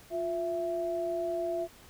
sine tone pair together, 352.3 / 665 Hz, F4 / E5, +15 / +15 cents, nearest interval major seventh, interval 1100 cents, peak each -34 / -31 dBFS, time 0.1-1.68 s, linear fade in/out 50 ms, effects pink hiss -55 dBFS RMS until 1.89 s

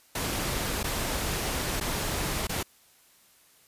pink noise with dropouts, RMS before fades -30 dBFS, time 0.15-2.63 s, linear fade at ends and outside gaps 5 ms, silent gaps 0.831-0.84 / 1.801-1.809 / 2.471-2.492 s, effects white hiss -60 dBFS RMS until 3.67 s + resampled to 32000 Hz

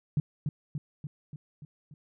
sine tone with echo, 146.83 Hz, D3, in tune, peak -22 dBFS, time 0.17-0.2 s, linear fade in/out 2 ms, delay 290 ms, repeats 6, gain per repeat -4 dB, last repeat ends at 1.94 s, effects none

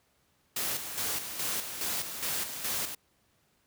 white noise with tremolo, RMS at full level -32 dBFS, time 0.56-2.95 s, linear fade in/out 5 ms, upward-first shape square, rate 2.4 Hz, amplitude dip 55%, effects pink hiss -70 dBFS RMS until 3.66 s + high-pass 60 Hz 12 dB/octave

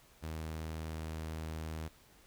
sawtooth tone, 79.4 Hz, D#2, 36 cents sharp, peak -35 dBFS, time 0.22-1.89 s, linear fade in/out 20 ms, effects pink hiss -63 dBFS RMS until 2.26 s

